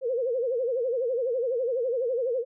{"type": "tone with vibrato", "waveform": "sine", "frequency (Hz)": 493.9, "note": "B4", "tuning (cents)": 0, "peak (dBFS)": -24, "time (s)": [0.01, 2.45], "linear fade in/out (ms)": 50, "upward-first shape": "sine", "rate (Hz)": 12, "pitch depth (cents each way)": 140, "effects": []}